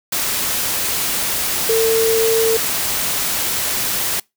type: tone in noise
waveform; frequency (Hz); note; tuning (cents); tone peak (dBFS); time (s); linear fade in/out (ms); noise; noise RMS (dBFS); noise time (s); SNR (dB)
sine; 450.3; A4; +40; -13; 1.69-2.57; 5; white; -20; 0.12-4.2; +4
effects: noise-tail reverb RT60 0.2 s tail -25 dB re dry